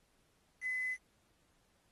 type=tone with quantisation; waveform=sine; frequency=2019 Hz; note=B6; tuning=38 cents sharp; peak=-34 dBFS; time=0.61-0.97 s; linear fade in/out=50 ms; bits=9; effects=pink hiss -74 dBFS RMS until 1.91 s + AAC 32 kbps